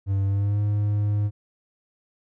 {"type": "tone with pitch glide", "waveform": "triangle", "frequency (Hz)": [98, 103.59], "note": ["G2", "G#2"], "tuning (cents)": [0, -4], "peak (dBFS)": -18, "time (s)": [0.06, 1.31], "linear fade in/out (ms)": 50, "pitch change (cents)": 96, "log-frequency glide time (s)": [0.26, 0.6], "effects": []}